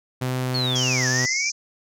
sawtooth tone with vibrato, 127.5 Hz, C3, 44 cents flat, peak -19 dBFS, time 0.21-1.26 s, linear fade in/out 10 ms, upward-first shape triangle, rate 1.7 Hz, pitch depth 9 cents each way
sine linear two-way sweep, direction down then up, 4435 to 1682 to 2389 Hz, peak -23 dBFS, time 0.54-1.5 s, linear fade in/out 10 ms, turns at 1.08 s
pink band-pass noise, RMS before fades -27 dBFS, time 0.75-1.52 s, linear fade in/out 10 ms, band 5000 to 6600 Hz, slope 96 dB/octave
effects none

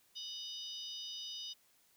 harmonic tone with a mistuned harmonic, 987.8 Hz, B5, in tune, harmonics 3 / 4 / 5 / 6, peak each -47 / -46 / -48 / -54 dBFS, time 0.15-1.54 s, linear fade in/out 20 ms, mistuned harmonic 4, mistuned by -120 cents, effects white hiss -70 dBFS RMS until 1.96 s

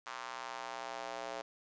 square tone with high-pass filter sweep, 61.1 Hz, B1, 18 cents flat, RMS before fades -43 dBFS, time 0.06-1.42 s, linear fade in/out 10 ms, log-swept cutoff 1100 to 600 Hz, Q 2.1, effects resampled to 16000 Hz + 11-bit

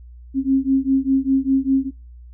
sine beating tone pair, 266 / 271 Hz, C4 / C#4, +29 / -39 cents, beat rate 5 Hz, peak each -18 dBFS, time 0.34-1.91 s, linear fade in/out 50 ms, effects noise-tail reverb RT60 0.3 s tail -25 dB re dry + added 60 Hz sine -38 dBFS peak until 2.33 s

